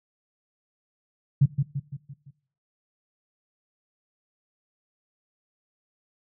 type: tone with echo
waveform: sine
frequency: 140 Hz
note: C#3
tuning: 18 cents sharp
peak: -13 dBFS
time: 1.41-1.46 s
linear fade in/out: 10 ms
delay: 170 ms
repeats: 5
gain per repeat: -6 dB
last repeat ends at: 2.31 s
effects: noise-tail reverb RT60 0.6 s tail -21 dB re dry